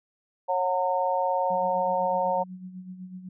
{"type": "harmonic tone", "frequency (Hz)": 182.5, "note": "F#3", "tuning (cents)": -24, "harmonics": [3, 4, 5], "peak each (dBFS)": [-27, -28, -26], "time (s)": [0.48, 2.44], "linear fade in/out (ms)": 20}
{"type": "tone with tremolo", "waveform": "sine", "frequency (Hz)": 184.1, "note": "F#3", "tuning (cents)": -8, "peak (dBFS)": -35, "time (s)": [1.5, 3.29], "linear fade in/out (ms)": 5, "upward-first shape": "sine", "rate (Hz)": 8, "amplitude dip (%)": 60}
{"effects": []}